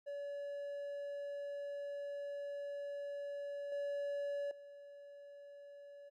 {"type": "tone with level steps", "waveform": "triangle", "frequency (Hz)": 570, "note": "C#5", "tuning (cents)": 48, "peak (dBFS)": [-39, -35, -50], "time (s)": [0.06, 6.1], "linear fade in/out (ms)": 20, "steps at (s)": [3.72, 4.51], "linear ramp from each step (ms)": 2, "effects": ["Opus 48 kbps"]}